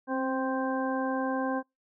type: harmonic tone with a mistuned harmonic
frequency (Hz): 261.7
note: C4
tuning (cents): 0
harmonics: 1 / 2 / 3 / 4 / 6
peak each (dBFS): -30 / -33 / -35 / -36 / -38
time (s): 0.07-1.63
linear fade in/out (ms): 50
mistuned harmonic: 1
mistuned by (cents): +23
effects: noise-tail reverb RT60 0.2 s tail -26 dB re dry